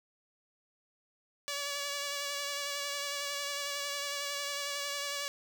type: tone with vibrato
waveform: 5% pulse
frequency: 570 Hz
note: C#5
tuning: 48 cents sharp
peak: -23 dBFS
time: 1.48-5.28 s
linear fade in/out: 0 ms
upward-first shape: sine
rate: 11 Hz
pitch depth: 22 cents each way
effects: none